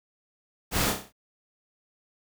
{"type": "noise with echo", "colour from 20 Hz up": "pink", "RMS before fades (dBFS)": -26, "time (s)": [0.71, 0.94], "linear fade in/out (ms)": 50, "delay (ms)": 31, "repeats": 6, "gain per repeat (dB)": -5, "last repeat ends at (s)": 1.126, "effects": []}